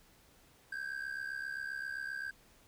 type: ring-modulated tone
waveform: triangle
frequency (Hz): 1589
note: G6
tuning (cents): +23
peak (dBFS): -33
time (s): 0.72-2.31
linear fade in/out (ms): 5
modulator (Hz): 33.8
effects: pink hiss -64 dBFS RMS until 2.67 s